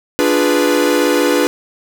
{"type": "chord", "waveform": "45% pulse", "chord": "D diminished seventh", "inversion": "none", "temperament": "equal", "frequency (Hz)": [293.7, 349.2, 415.3, 493.9], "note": ["D4", "F4", "Ab4", "Cb5"], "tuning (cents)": [0, 0, 0, 0], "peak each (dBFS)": [-16, -18, -19, -16], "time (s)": [0.19, 1.47], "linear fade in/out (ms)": 0, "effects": []}